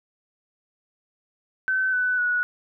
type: tone with pitch steps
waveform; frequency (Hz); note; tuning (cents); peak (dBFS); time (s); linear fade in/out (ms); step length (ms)
sine; 1529 / 1496.7 / 1465; G6 / F#6 / F#6; -44 / +19 / -18; -20; 1.68-2.43; 0; 250
effects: none